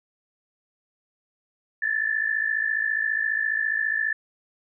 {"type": "tone pair together", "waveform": "sine", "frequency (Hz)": [1727.3, 1782], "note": ["A6", "A6"], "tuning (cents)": [-32, 22], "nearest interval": "minor second", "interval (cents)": 54, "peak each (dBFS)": -25, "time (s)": [1.82, 4.13], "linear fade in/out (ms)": 5, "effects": []}